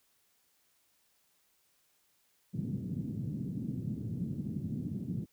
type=band-pass noise; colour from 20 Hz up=pink; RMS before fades=-37 dBFS; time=2.53-5.26 s; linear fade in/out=20 ms; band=120 to 240 Hz; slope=24 dB/octave; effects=white hiss -72 dBFS RMS until 5.32 s